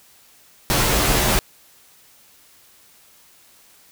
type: noise with comb filter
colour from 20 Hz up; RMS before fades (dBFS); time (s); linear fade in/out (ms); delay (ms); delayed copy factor
pink; -18; 0.7-1.39; 0; 12; -0.95
effects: white hiss -52 dBFS RMS until 3.91 s